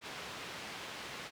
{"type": "low-pass noise", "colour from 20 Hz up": "white", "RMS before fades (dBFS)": -45, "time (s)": [0.01, 1.31], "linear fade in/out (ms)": 50, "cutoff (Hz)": 3200, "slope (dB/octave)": 12, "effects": ["high-pass 80 Hz 12 dB/octave"]}